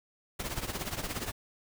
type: noise with tremolo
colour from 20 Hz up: pink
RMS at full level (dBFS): -33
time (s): 0.39-1.32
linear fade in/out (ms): 10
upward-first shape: triangle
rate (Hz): 17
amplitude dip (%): 80
effects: none